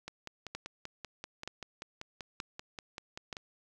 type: two click trains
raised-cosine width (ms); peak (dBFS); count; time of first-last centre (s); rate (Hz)
0.2; -24 / -21; 18 / 4; 0.08-3.368 / 0.55-3.328; 5.17 / 1.08
effects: none